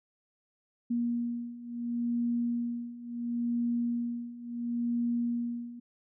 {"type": "beating tone pair", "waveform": "sine", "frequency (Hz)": [237.1, 237.82], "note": ["A#3", "A#3"], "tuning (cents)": [30, 35], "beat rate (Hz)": 0.72, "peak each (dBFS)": [-34, -31], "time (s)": [0.9, 5.8], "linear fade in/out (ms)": 10, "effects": []}